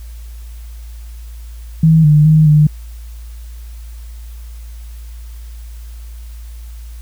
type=tone with pitch steps; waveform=sine; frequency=160.4 / 150 / 156 / 150.8 Hz; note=E3 / D3 / D#3 / D3; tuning=-47 / +37 / +5 / +46 cents; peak=-5 dBFS; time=1.83-2.67 s; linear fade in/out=5 ms; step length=210 ms; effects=added 57 Hz sine -28 dBFS peak until 7.01 s + white hiss -47 dBFS RMS until 7.01 s